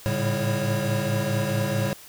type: tone cluster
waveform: square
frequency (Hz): 107.8 / 112.4 / 141.3 / 198.7 / 548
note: A2 / A2 / C#3 / G3 / C#5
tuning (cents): -35 / +37 / +34 / +24 / -20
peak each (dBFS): -30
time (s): 0.06-1.93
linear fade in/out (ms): 0
effects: white hiss -46 dBFS RMS until 2.08 s